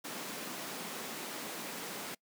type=high-pass noise; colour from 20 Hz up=pink; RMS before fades=-42 dBFS; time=0.04-2.15 s; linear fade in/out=10 ms; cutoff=190 Hz; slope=24 dB/octave; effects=noise-tail reverb RT60 0.1 s tail -24 dB re dry